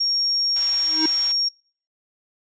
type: tone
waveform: sine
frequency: 5560 Hz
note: F8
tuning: 9 cents flat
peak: -18 dBFS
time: 0-1.49 s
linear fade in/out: 10 ms
type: band-stop noise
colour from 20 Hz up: white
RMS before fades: -33 dBFS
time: 0.56-1.32 s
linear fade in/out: 2 ms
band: 100 to 610 Hz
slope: 48 dB/octave
type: tone with exponential growth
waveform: square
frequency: 316.3 Hz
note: D#4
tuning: 29 cents sharp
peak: -18 dBFS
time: 0.82-1.06 s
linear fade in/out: 5 ms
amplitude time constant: 52 ms
effects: noise-tail reverb RT60 0.5 s tail -26 dB re dry + resampled to 16000 Hz